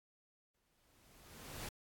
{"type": "noise with exponential growth", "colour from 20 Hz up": "pink", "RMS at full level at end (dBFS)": -44, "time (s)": [0.54, 1.69], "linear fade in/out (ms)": 5, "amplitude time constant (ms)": 250, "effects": ["AAC 64 kbps"]}